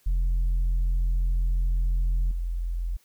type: tone with level steps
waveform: sine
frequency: 42.84 Hz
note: F1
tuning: 33 cents flat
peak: -18 / -25 dBFS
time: 0.06-2.97 s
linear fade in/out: 10 ms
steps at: 2.31 s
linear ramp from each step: 2 ms
effects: tanh soft clip ceiling -20 dBFS + white hiss -63 dBFS RMS until 3.04 s